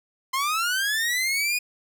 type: linear sweep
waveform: sawtooth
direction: up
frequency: 1032 to 2482 Hz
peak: -19 dBFS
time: 0.33-1.59 s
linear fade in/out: 10 ms
effects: none